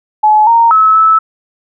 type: tone with pitch steps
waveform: sine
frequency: 854 / 926 / 1295 / 1307 Hz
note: G#5 / A#5 / E6 / E6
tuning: +48 / -12 / -31 / -15 cents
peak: -4 dBFS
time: 0.23-1.19 s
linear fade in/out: 10 ms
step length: 240 ms
effects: none